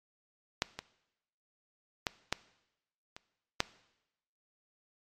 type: clicks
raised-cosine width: 0.2 ms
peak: -10 / -20 / -12 / -11 / -27 / -8 dBFS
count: 6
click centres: 0.621 / 0.79 / 2.068 / 2.326 / 3.165 / 3.604 s
effects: noise-tail reverb RT60 0.9 s tail -19 dB re dry + MP3 64 kbps